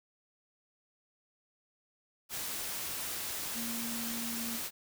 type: tone in noise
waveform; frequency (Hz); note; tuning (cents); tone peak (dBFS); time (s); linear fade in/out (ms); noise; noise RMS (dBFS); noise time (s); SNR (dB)
sine; 231.9; A#3; -9; -39; 3.53-4.6; 50; white; -38; 2.29-4.71; -4
effects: none